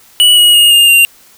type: tone with pitch steps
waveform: square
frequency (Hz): 2943 / 2901 / 2859 / 2818 / 2778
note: F#7 / F#7 / F7 / F7 / F7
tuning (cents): -10 / -35 / +40 / +15 / -10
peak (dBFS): -4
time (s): 0.2-1.05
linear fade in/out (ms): 0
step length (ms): 170
effects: white hiss -43 dBFS RMS until 1.37 s